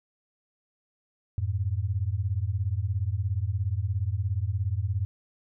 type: beating tone pair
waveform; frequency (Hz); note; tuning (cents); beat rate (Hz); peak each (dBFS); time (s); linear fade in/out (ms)
sine; 88.9 / 105.9; F2 / G#2; +31 / +34; 17; -28; 1.38-5.05; 0
effects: none